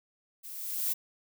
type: noise with level ramp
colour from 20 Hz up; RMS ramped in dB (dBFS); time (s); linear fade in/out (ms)
violet; -45 to -28; 0.43-0.94; 20
effects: none